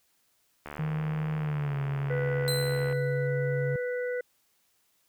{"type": "click train", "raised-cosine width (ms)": 0.5, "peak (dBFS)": -24, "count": 168, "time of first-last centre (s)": [0.66, 2.926], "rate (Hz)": 73.7}
{"type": "tone with pitch glide", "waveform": "triangle", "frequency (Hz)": [155.56, 138.59], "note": ["D#3", "C#3"], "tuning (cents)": [0, 0], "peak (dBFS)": -26, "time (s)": [0.79, 3.76], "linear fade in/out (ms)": 2, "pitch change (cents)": -200, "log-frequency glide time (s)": [1.37, 1.8]}
{"type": "harmonic tone", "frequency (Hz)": 493.9, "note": "B4", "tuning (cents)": 0, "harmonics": [1, 3, 4], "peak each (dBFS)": [-29, -39, -41], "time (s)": [2.1, 4.21], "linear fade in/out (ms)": 5}
{"type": "tone with exponential decay", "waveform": "sawtooth", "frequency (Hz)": 4061, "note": "B7", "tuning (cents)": 48, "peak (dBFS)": -25, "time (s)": [2.48, 3.27], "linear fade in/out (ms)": 0, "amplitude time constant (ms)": 170}
{"effects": ["white hiss -70 dBFS RMS until 5.08 s"]}